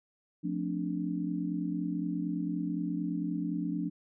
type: chord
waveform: sine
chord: D minor seventh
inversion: first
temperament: just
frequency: 176.2 / 220.2 / 264.3 / 293.7 Hz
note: F3 / A3 / C4 / D4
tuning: +16 / +2 / +18 / 0 cents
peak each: -34 / -39 / -39 / -34 dBFS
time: 0.43-3.9 s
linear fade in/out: 20 ms
effects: none